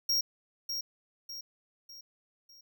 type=tone with echo; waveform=square; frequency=5588 Hz; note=F8; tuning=in tune; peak=-26 dBFS; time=0.09-0.21 s; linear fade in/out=5 ms; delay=600 ms; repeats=4; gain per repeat=-7 dB; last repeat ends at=2.61 s; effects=none